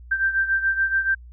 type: beating tone pair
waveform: sine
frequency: 1568 / 1575 Hz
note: G6 / G6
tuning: 0 / +8 cents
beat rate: 7 Hz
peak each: -20 / -25 dBFS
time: 0.11-1.15 s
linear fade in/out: 10 ms
effects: added 60 Hz sine -40 dBFS peak until 1.32 s